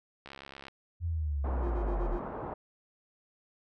click train, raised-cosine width 0.3 ms, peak -29 dBFS, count 30, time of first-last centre 0.26-0.683 s, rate 68.6 Hz
sine linear sweep, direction down, 87.31 to 36.71 Hz, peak -29 dBFS, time 1-2.19 s, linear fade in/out 50 ms
white low-pass noise, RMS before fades -39 dBFS, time 1.44-2.54 s, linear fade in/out 5 ms, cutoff 1000 Hz, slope 24 dB/octave
triangle tone bursts, 350.6 Hz, F4, 7 cents sharp, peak -34 dBFS, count 5, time 1.62-2.203 s, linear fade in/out 20 ms, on 95 ms, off 27 ms
effects none

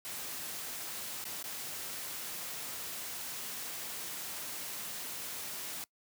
white noise with dropouts, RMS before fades -41 dBFS, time 0.05-5.84 s, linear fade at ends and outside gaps 0 ms, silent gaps 1.241-1.253 / 1.427-1.441 s, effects noise-tail reverb RT60 0.1 s tail -23 dB re dry + high-pass 100 Hz 12 dB/octave

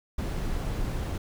brown noise, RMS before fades -30 dBFS, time 0.18-1.18 s, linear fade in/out 5 ms, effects none

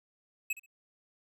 square tone with echo, 2572 Hz, E7, 43 cents flat, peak -30 dBFS, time 0.5-0.53 s, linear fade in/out 5 ms, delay 66 ms, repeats 2, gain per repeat -15 dB, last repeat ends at 0.662 s, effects none

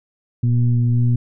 sine tone with frequency modulation, 119.8 Hz, A#2, 48 cents sharp, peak -13 dBFS, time 0.43-1.16 s, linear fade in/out 5 ms, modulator 121 Hz, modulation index 0.55, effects none

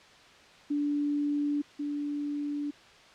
sine tone pair in turn, 291 / 291 Hz, D4 / D4, -16 / -16 cents, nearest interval unison, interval 0 cents, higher neither, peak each -26 / -30 dBFS, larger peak first, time 0.7-1.62 / 1.79-2.71 s, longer neither, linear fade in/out 10 ms, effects white hiss -54 dBFS RMS until 3.14 s + low-pass 4000 Hz 12 dB/octave

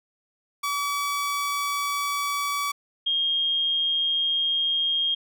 sawtooth / sine tone pair in turn, 1143 / 3233 Hz, D6 / G#7, -47 / -47 cents, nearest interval octave + tritone, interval 1800 cents, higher second, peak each -21 dBFS, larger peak neither, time 0.63-2.72 / 3.06-5.15 s, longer neither, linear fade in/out 10 ms, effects none

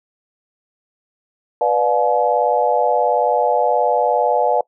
sine chord, B diminished seventh, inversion none, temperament just, 493.9 / 592.7 / 711.2 / 853.4 Hz, B4 / D5 / F5 / Ab5, 0 / +16 / +31 / +47 cents, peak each -19 dBFS, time 1.61-4.61 s, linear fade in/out 2 ms, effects noise-tail reverb RT60 0.1 s tail -23 dB re dry

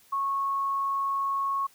sine tone, 1100 Hz, C#6, 14 cents flat, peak -25 dBFS, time 0.12-1.67 s, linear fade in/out 10 ms, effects white hiss -59 dBFS RMS until 1.74 s

